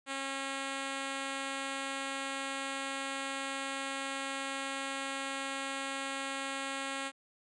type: tone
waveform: 5% pulse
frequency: 272.1 Hz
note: C#4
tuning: 32 cents flat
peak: -24 dBFS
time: 0.06-7.12 s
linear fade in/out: 50 ms
effects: resampled to 24000 Hz